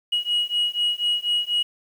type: beating tone pair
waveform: sine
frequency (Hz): 2900 / 2904.1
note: F#7 / F#7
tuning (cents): -35 / -33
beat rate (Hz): 4.1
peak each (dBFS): -22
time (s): 0.12-1.63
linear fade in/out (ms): 10
effects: tanh soft clip ceiling -16 dBFS + 8-bit